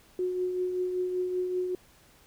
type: tone with tremolo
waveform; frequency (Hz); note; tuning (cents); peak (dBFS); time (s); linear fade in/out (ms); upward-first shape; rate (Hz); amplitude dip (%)
sine; 364.5; F#4; -26; -25; 0.19-1.75; 2; triangle; 5.2; 45
effects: pink hiss -59 dBFS RMS until 2.26 s